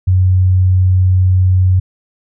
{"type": "tone", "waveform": "sine", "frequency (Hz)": 92.5, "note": "F#2", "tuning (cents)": 0, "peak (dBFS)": -7, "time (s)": [0.07, 1.8], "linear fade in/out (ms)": 10, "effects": []}